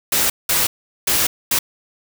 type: noise bursts at uneven times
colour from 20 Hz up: white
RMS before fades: -17 dBFS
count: 4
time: 0.12-0.3 / 0.49-0.67 / 1.07-1.27 / 1.51-1.59 s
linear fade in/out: 5 ms
effects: none